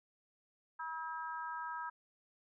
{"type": "harmonic tone", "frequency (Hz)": 321.6, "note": "E4", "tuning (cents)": -43, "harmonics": [3, 4, 5], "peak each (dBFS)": [-42, -44, -46], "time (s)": [0.79, 1.9], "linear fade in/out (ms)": 10, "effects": []}